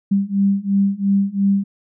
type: beating tone pair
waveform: sine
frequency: 196.4 / 199.3 Hz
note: G3 / G3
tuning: +4 / +29 cents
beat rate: 2.9 Hz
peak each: -18 / -17 dBFS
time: 0.11-1.64 s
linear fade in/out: 10 ms
effects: none